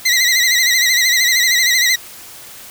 20% pulse tone with vibrato, 1992 Hz, B6, 14 cents sharp, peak -6 dBFS, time 0.05-1.96 s, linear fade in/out 10 ms, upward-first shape sine, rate 13 Hz, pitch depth 84 cents each way, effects white hiss -36 dBFS RMS until 2.7 s

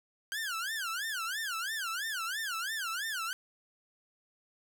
sawtooth tone with vibrato, 1541 Hz, G6, 30 cents flat, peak -30 dBFS, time 0.32-3.33 s, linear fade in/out 0 ms, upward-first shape sine, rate 3 Hz, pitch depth 280 cents each way, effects none

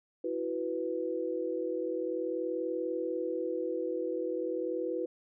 sine chord, E suspended second, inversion none, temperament equal, 329.6 / 370 / 493.9 Hz, E4 / F#4 / B4, 0 / 0 / 0 cents, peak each -36 / -36 / -34 dBFS, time 0.24-5.06 s, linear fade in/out 5 ms, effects none

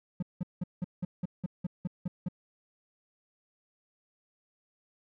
triangle tone bursts, 178.8 Hz, F3, 41 cents sharp, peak -27 dBFS, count 11, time 0.2-2.286 s, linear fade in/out 5 ms, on 26 ms, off 180 ms, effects none

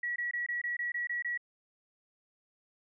sine tone bursts, 1926 Hz, B6, 44 cents flat, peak -31 dBFS, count 9, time 0.03-1.376 s, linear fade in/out 5 ms, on 130 ms, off 22 ms, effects none

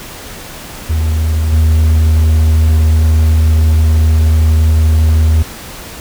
triangle tone with level steps, 78.9 Hz, D#2, 25 cents sharp, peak -8 / -4 dBFS, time 0.89-5.43 s, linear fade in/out 10 ms, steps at 1.52 s, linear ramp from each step 5 ms, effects pink hiss -29 dBFS RMS until 6 s

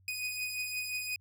sawtooth beating tone pair, 2489 / 2494.7 Hz, D#7 / D#7, 0 / +4 cents, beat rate 5.7 Hz, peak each -32 / -38 dBFS, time 0.08-1.16 s, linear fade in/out 2 ms, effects added 94 Hz sine -61 dBFS peak until 1.2 s

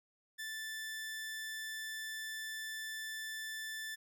sawtooth tone, 1760 Hz, A6, in tune, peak -37 dBFS, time 0.38-3.96 s, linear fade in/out 20 ms, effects none

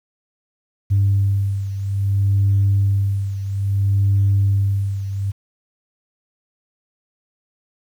sine beating tone pair, 99 / 99.6 Hz, G2 / G2, +18 / +28 cents, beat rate 0.6 Hz, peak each -15 / -20 dBFS, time 0.9-5.32 s, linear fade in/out 20 ms, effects tanh soft clip ceiling -9 dBFS + 8-bit

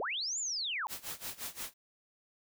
sine linear two-way sweep, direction up then down, 349.2 to 7330 to 784 Hz, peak -33 dBFS, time 0-0.87 s, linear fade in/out 0 ms, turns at 0.39 s
white noise with tremolo, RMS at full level -39 dBFS, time 0.88-1.74 s, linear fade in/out 50 ms, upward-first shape sine, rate 5.7 Hz, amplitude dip 90%
effects none

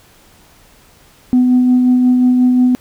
sine tone with tremolo, 250.5 Hz, B3, 25 cents sharp, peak -5 dBFS, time 1.33-2.75 s, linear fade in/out 0 ms, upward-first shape sine, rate 5.6 Hz, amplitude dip 30%, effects tanh soft clip ceiling -4 dBFS + pink hiss -47 dBFS RMS until 2.8 s

